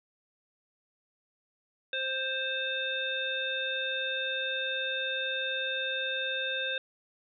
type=harmonic tone with a mistuned harmonic; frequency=526 Hz; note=C5; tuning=9 cents sharp; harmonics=1 / 3 / 5 / 7; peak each=-37 / -34 / -37 / -34 dBFS; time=1.93-6.78 s; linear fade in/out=2 ms; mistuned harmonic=7; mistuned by=-24 cents; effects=none